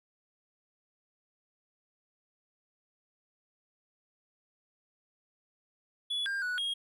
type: tone with pitch steps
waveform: triangle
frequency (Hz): 3410 / 1599 / 1474 / 3267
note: G#7 / G6 / F#6 / G#7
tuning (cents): +45 / +34 / -7 / -29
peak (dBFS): -29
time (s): 6.1-6.74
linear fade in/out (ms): 10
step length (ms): 160
effects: none